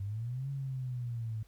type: linear two-way sweep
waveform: sine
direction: up then down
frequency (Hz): 95.3 to 139.5 to 108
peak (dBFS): -34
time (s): 0-1.43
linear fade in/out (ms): 5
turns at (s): 0.5
effects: added 52 Hz sine -61 dBFS peak until 1.47 s + pink hiss -68 dBFS RMS until 1.47 s